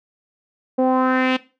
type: tone with low-pass filter sweep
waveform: sawtooth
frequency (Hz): 257.7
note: C4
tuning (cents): -26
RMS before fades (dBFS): -18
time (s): 0.78-1.37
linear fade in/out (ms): 10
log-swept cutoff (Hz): 590 to 3100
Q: 2.9
effects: noise-tail reverb RT60 0.3 s tail -17 dB re dry